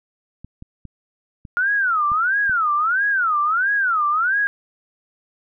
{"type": "clicks", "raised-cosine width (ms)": 5, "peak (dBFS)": -24, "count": 6, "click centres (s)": [0.446, 0.624, 0.853, 1.452, 2.118, 2.496]}
{"type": "tone with vibrato", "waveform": "sine", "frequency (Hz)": 1396.9, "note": "F6", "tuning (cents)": 0, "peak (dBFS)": -16, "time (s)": [1.57, 4.47], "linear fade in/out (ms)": 0, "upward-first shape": "sine", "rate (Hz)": 1.5, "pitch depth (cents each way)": 300}
{"effects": []}